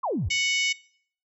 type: exponential sweep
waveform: sine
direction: down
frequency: 1181 to 67.3 Hz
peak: -24 dBFS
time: 0.03-0.29 s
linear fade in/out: 10 ms
type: harmonic tone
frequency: 740 Hz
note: F#5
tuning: in tune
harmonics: 3 / 4 / 5 / 6 / 7 / 8 / 9 / 10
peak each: -25 / -28 / -37 / -38 / -34 / -34 / -39 / -37 dBFS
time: 0.3-0.73 s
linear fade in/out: 10 ms
effects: noise-tail reverb RT60 0.6 s tail -23 dB re dry